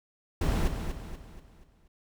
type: noise with echo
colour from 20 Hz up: brown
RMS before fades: -26 dBFS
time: 0.41-0.68 s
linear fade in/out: 5 ms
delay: 240 ms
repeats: 5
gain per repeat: -7 dB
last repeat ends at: 1.88 s
effects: none